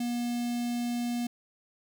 square tone with notch filter, 240 Hz, B3, 49 cents flat, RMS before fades -31 dBFS, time 0-1.27 s, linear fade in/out 5 ms, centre 1300 Hz, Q 0.79, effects none

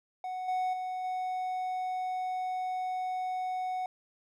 triangle tone with level steps, 740 Hz, F#5, in tune, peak -32 / -26 / -31 / -29 dBFS, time 0.24-3.86 s, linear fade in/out 2 ms, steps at 0.48 / 0.73 / 1.04 s, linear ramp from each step 5 ms, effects none

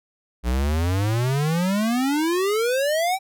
square exponential sweep, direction up, 58.1 to 784 Hz, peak -20 dBFS, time 0.43-3.19 s, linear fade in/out 50 ms, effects none

